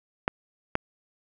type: clicks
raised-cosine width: 0.5 ms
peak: -8 dBFS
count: 2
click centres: 0.279 / 0.754 s
effects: none